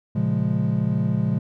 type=chord; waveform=triangle; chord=Bb minor seventh; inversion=none; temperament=equal; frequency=116.54 / 138.59 / 174.61 / 207.7 Hz; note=Bb2 / Db3 / F3 / Ab3; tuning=0 / 0 / 0 / 0 cents; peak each=-23 dBFS; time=0.15-1.39 s; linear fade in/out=10 ms; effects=none